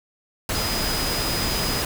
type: tone in noise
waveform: sine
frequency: 4978 Hz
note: D#8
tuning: in tune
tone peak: -28 dBFS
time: 0.55-1.82 s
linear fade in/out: 2 ms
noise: pink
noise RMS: -25 dBFS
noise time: 0.49-1.85 s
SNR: -6 dB
effects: none